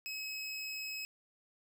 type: tone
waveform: 25% pulse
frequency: 2561 Hz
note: D#7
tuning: 49 cents sharp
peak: -35 dBFS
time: 0.06-1.05 s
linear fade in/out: 0 ms
effects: none